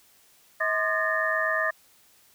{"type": "tone cluster", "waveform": "sine", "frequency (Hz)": [638, 1051, 1210, 1719, 1827], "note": ["D#5", "C6", "D#6", "A6", "A#6"], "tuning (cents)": [43, 7, -49, -41, -35], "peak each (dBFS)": [-29, -36, -30, -29, -27], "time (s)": [0.6, 1.71], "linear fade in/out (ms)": 10, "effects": ["white hiss -59 dBFS RMS until 2.34 s"]}